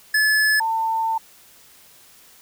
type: tone pair in turn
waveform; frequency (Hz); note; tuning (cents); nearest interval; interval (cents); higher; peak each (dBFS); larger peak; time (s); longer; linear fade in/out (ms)
square / sine; 1720 / 897; A6 / A5; -40 / +33; major seventh; 1127; first; -16 / -19; first; 0.14-0.6 / 0.6-1.18; second; 5
effects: white hiss -50 dBFS RMS until 2.41 s